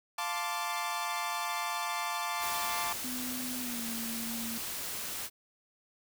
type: chord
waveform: sawtooth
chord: D minor seventh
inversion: first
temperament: equal with one note detuned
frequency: 698.5 / 880 / 1046.5 / 1169.2 Hz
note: F5 / A5 / C6 / D6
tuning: 0 / 0 / 0 / -8 cents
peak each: -36 / -33 / -36 / -33 dBFS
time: 0.18-2.93 s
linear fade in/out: 5 ms
type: noise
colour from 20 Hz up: white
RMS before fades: -38 dBFS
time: 2.39-5.3 s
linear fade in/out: 50 ms
type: tone with pitch glide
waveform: sine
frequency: 250.9 to 230.1 Hz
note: B3 to A#3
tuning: +28 to -22 cents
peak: -38 dBFS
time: 3.04-4.58 s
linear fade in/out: 5 ms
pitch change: -150 cents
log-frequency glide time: 3.61-3.84 s
effects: none